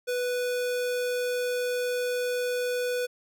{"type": "tone", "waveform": "square", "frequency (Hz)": 493.9, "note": "B4", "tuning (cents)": 0, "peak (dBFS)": -27, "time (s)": [0.07, 3.07], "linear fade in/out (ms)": 20, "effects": []}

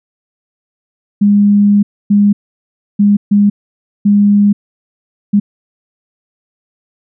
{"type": "tone bursts at uneven times", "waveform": "sine", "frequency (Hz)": 204.1, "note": "G#3", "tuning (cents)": -30, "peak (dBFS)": -5, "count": 6, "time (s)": [[1.21, 1.83], [2.1, 2.33], [2.99, 3.17], [3.31, 3.5], [4.05, 4.53], [5.33, 5.4]], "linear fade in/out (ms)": 10, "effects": []}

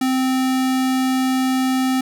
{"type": "tone", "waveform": "square", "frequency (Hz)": 260, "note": "C4", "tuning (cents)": -11, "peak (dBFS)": -17, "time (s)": [0.01, 2.01], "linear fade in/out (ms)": 5, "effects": []}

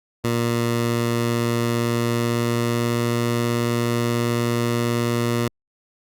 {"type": "tone with pitch glide", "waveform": "15% pulse", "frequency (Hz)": [117.8, 118.55], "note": ["A#2", "A#2"], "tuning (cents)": [19, 30], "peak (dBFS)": -13, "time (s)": [0.24, 5.48], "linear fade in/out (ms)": 5, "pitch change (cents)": 11, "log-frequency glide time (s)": [1.77, 3.14], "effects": ["Opus 48 kbps"]}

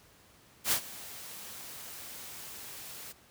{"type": "noise with ADSR envelope", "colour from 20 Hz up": "white", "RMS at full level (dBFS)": -26, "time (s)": [0.64, 3.13], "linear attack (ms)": 79, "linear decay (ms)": 82, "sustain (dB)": -19, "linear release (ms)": 18, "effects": ["pink hiss -60 dBFS RMS until 3.3 s", "high-pass 60 Hz 12 dB/octave"]}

